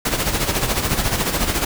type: noise with tremolo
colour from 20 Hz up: pink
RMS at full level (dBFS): -18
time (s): 0.05-1.65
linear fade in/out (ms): 5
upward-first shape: sine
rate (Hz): 14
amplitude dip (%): 60
effects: none